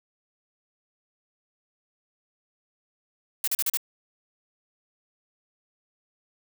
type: noise bursts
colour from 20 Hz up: blue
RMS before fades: -25 dBFS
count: 5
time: 3.44-3.772 s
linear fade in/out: 2 ms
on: 36 ms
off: 38 ms
effects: none